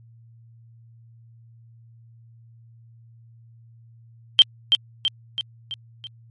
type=tone with echo; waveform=sine; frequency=3140 Hz; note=G7; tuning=2 cents sharp; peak=-7 dBFS; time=4.39-4.42 s; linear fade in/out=0 ms; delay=330 ms; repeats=5; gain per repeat=-5 dB; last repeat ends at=6.07 s; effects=added 115 Hz sine -47 dBFS peak until 6.3 s + MP3 48 kbps